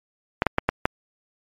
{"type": "clicks", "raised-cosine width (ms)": 0.5, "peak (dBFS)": -3, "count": 5, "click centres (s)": [0.421, 0.467, 0.584, 0.69, 0.855], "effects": ["MP3 96 kbps"]}